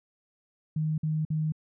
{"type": "tone bursts", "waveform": "sine", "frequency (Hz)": 155.56, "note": "D#3", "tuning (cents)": 0, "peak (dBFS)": -25, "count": 3, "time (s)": [0.76, 1.522], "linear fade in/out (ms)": 5, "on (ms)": 220, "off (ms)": 51, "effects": []}